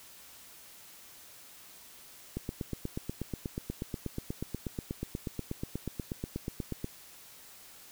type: click train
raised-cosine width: 3 ms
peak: -21 dBFS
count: 38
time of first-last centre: 2.37-6.844 s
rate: 8.27 Hz
effects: white hiss -53 dBFS RMS until 7.91 s